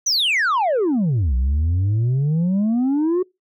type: exponential two-way sweep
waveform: sine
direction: down then up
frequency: 6272 to 60.3 to 375.5 Hz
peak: -13 dBFS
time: 0.06-3.23 s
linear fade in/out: 10 ms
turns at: 1.35 s
effects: noise-tail reverb RT60 0.2 s tail -25 dB re dry + tanh soft clip ceiling -15 dBFS